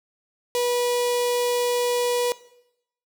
sawtooth tone with notch filter, 486.9 Hz, B4, 25 cents flat, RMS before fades -23 dBFS, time 0.55-2.32 s, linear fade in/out 0 ms, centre 1500 Hz, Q 0.95, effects noise-tail reverb RT60 0.8 s tail -18 dB re dry

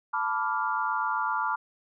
sine chord, B half-diminished seventh, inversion third, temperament equal with one note detuned, 880 / 987.8 / 1169.2 / 1396.9 Hz, A5 / B5 / D6 / F6, 0 / 0 / -8 / 0 cents, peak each -31 dBFS, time 0.13-1.56 s, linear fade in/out 10 ms, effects none

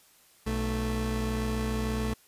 30% pulse tone pair together, 61.74 / 220 Hz, B1 / A3, 0 / 0 cents, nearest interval octave + minor seventh, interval 2200 cents, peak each -28 dBFS, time 0.46-2.14 s, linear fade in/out 10 ms, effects white hiss -60 dBFS RMS until 2.27 s + resampled to 32000 Hz

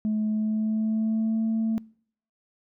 sine tone with pitch glide, 214.8 to 223 Hz, A3 to A3, -41 to +23 cents, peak -21 dBFS, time 0.05-1.78 s, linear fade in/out 0 ms, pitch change +64 cents, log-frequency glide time 0.29-1.43 s, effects noise-tail reverb RT60 0.6 s tail -26 dB re dry + tanh soft clip ceiling -20 dBFS

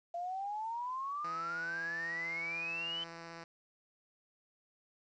sine exponential sweep, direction up, 681 to 3073 Hz, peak -36 dBFS, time 0.14-3.04 s, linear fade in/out 5 ms
5% pulse tone with vibrato, 166.9 Hz, E3, 22 cents sharp, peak -35 dBFS, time 1.24-3.44 s, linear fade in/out 5 ms, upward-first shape sine, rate 16 Hz, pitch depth 8 cents each way
effects resampled to 16000 Hz + 11-bit

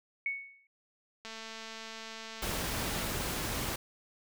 sine tone with exponential decay, 2217 Hz, C#7, in tune, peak -28 dBFS, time 0.26-0.67 s, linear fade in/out 2 ms, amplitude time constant 88 ms
click train, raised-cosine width 0.2 ms, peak -27 dBFS, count 402, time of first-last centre 1.25-3.048 s, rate 223 Hz
pink noise, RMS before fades -35 dBFS, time 2.42-3.76 s, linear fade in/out 5 ms
effects none

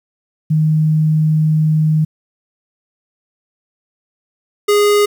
sine / square tone pair in turn, 155.6 / 412.8 Hz, D#3 / G#4, 0 / -10 cents, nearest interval octave + perfect fourth, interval 1690 cents, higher second, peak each -10 dBFS, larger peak neither, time 0.5-2.05 / 4.68-5.06 s, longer first, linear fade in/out 10 ms, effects 8-bit

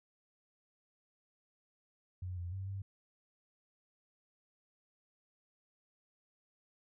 sine tone with pitch steps, 91.1 / 87.6 / 95.9 / 97.7 Hz, F#2 / F2 / G2 / G2, -26 / +6 / -37 / -5 cents, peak -38 dBFS, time 2.22-2.82 s, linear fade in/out 5 ms, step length 150 ms, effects none

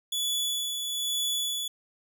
sawtooth tone with tremolo, 3428 Hz, A7, 46 cents flat, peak -23 dBFS, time 0.12-1.68 s, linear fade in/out 5 ms, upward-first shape sine, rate 1.1 Hz, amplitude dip 40%, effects none

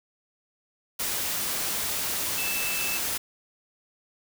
sine tone in noise, 2637 Hz, E7, in tune, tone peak -31 dBFS, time 2.37-2.98 s, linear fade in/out 10 ms, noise white, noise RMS -29 dBFS, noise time 0.99-3.18 s, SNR -5 dB, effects none

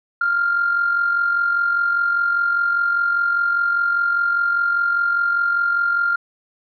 sine tone with amplitude modulation, 1396.9 Hz, F6, in tune, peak -13 dBFS, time 0.21-6.16 s, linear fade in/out 5 ms, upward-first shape sine, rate 45 Hz, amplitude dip 50%, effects tanh soft clip ceiling -9 dBFS

